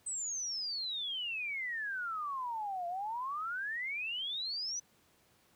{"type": "exponential two-way sweep", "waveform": "sine", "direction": "down then up", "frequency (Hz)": [8220, 683, 6070], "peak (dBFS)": -35, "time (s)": [0.06, 4.8], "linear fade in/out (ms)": 10, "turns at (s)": 2.87, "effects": ["pink hiss -68 dBFS RMS until 5.55 s", "high-pass 80 Hz 12 dB/octave"]}